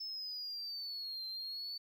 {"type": "linear two-way sweep", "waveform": "sine", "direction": "down then up", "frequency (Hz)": [5260, 4115, 4500], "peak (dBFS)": -38, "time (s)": [0, 1.78], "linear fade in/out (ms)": 10, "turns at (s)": 1.27, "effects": ["tanh soft clip ceiling -38 dBFS", "12-bit"]}